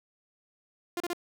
sawtooth tone bursts, 348.9 Hz, F4, 2 cents flat, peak -26 dBFS, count 3, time 0.97-1.132 s, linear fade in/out 2 ms, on 32 ms, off 33 ms, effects none

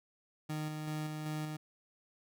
30% pulse tone with tremolo, 153.6 Hz, D#3, 22 cents flat, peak -33 dBFS, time 0.49-1.57 s, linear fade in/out 10 ms, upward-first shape square, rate 2.6 Hz, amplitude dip 30%, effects none

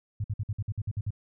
sine tone bursts, 104 Hz, G#2, 3 cents sharp, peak -27 dBFS, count 10, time 0.2-1.106 s, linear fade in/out 5 ms, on 42 ms, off 54 ms, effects none

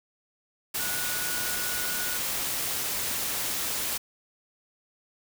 sine tone in noise, 1461 Hz, F#6, 22 cents flat, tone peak -36 dBFS, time 0.79-2.18 s, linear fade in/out 10 ms, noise white, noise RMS -30 dBFS, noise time 0.74-3.98 s, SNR -9 dB, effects none

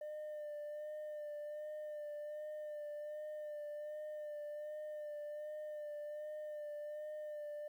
sine tone with vibrato, 600 Hz, D5, 37 cents sharp, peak -40 dBFS, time 0.01-7.68 s, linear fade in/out 5 ms, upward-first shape sine, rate 1.3 Hz, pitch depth 24 cents each way, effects tanh soft clip ceiling -42 dBFS + 12-bit

